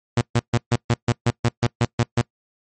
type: tone bursts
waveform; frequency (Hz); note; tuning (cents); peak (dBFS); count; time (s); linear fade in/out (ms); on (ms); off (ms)
sawtooth; 119; A#2; +36; -11; 12; 0.17-2.214; 5; 42; 140
effects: noise-tail reverb RT60 0.1 s tail -24 dB re dry + MP3 32 kbps